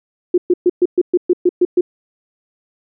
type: tone bursts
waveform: sine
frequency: 356.8 Hz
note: F4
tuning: 37 cents sharp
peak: -8 dBFS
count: 10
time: 0.34-1.81 s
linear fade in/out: 5 ms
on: 39 ms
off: 120 ms
effects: none

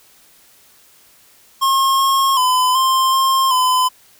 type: tone with pitch steps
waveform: square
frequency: 1076 / 1082 / 1012 / 1050 / 1062 / 1015 Hz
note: C6 / C#6 / B5 / C6 / C6 / B5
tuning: +48 / -42 / +42 / +6 / +25 / +47 cents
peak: -13 dBFS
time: 1.61-3.89 s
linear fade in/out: 20 ms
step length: 380 ms
effects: white hiss -50 dBFS RMS until 4.19 s

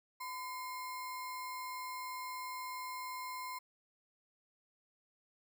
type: tone with sample-and-hold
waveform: sine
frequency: 1013 Hz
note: B5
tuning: 44 cents sharp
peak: -40 dBFS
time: 0.2-3.59 s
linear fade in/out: 10 ms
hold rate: 3150 Hz
effects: none

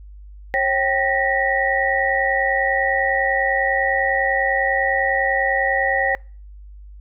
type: tone cluster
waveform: sine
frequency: 542 / 778 / 1851 / 1941 Hz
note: C#5 / G5 / A#6 / B6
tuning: -39 / -13 / -13 / -31 cents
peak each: -22 dBFS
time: 0.54-6.15 s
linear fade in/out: 0 ms
effects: noise-tail reverb RT60 0.4 s tail -26 dB re dry + added 50 Hz sine -37 dBFS peak until 7 s

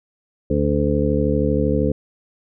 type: harmonic tone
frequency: 72.8 Hz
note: D2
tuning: 15 cents flat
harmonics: 1 / 2 / 3 / 4 / 6 / 7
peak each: -23 / -23 / -23 / -23 / -23 / -23 dBFS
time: 0.5-1.92 s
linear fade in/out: 5 ms
effects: none

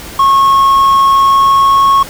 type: tone with pitch glide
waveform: triangle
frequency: 1092 to 1098.3 Hz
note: C#6 to C#6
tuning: -26 to -16 cents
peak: -3 dBFS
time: 0.19-2.03 s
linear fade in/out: 5 ms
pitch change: +10 cents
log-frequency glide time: 0.97-1.88 s
effects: pink hiss -28 dBFS RMS until 2.09 s

